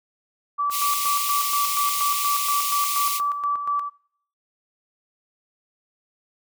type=tone with tremolo; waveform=sine; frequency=1156 Hz; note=D6; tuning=28 cents flat; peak=-20 dBFS; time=0.58-3.9 s; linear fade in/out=20 ms; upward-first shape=square; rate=4.2 Hz; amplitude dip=55%
type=high-pass noise; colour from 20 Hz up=white; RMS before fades=-26 dBFS; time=0.7-3.21 s; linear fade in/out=50 ms; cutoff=2000 Hz; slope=96 dB/octave
effects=noise-tail reverb RT60 0.6 s tail -22 dB re dry